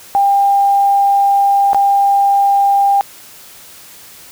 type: tone with dropouts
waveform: sine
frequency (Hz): 798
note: G5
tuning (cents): +31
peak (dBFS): -8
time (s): 0.15-3.01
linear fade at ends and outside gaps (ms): 0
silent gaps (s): 1.732-1.746
effects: white hiss -38 dBFS RMS until 4.31 s